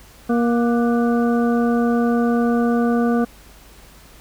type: harmonic tone with a mistuned harmonic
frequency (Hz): 236.3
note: A#3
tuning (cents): +24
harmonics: 1 / 2 / 3 / 5 / 6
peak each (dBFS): -16 / -22 / -26 / -30 / -32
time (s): 0.29-3.25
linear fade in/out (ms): 10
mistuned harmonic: 6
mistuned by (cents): +76
effects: added 50 Hz sine -47 dBFS peak until 4.2 s + pink hiss -47 dBFS RMS until 4.2 s